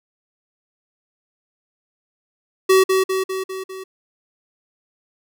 square tone with echo, 379.3 Hz, F#4, 43 cents sharp, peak -11 dBFS, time 2.69-2.84 s, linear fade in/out 10 ms, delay 200 ms, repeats 5, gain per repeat -4 dB, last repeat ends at 3.84 s, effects none

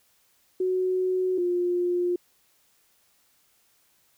sine tone pair in turn, 370 / 354 Hz, F#4 / F4, 0 / +23 cents, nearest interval minor second, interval 77 cents, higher first, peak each -22 dBFS, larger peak neither, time 0.6-1.38 / 1.38-2.16 s, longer neither, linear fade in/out 5 ms, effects white hiss -65 dBFS RMS until 4.17 s

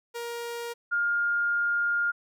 sawtooth / sine tone pair in turn, 471.2 / 1412 Hz, A#4 / F6, +19 / +19 cents, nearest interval octave + perfect fifth, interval 1900 cents, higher second, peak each -29 / -23 dBFS, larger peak second, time 0.14-0.74 / 0.91-2.12 s, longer second, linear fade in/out 20 ms, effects none

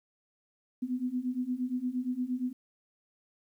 sine beating tone pair, 246.1 / 254.7 Hz, B3 / C4, -6 / -46 cents, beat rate 8.6 Hz, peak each -34 / -32 dBFS, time 0.82-2.53 s, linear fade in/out 10 ms, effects 11-bit

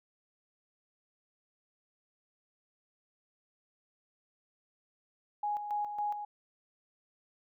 sine tone with tremolo, 830.6 Hz, G#5, in tune, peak -30 dBFS, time 5.43-6.25 s, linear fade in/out 5 ms, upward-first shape square, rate 3.6 Hz, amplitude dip 55%, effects none

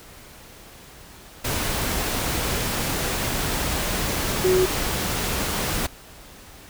sine tone in noise, 370 Hz, F#4, in tune, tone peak -16 dBFS, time 4.44-4.66 s, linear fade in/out 10 ms, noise pink, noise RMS -25 dBFS, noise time 1.44-5.87 s, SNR +6 dB, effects pink hiss -45 dBFS RMS until 6.69 s

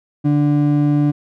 triangle ring-modulated tone, 220 Hz, A3, in tune, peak -7 dBFS, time 0.24-1.12 s, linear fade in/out 20 ms, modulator 73.4 Hz, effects none

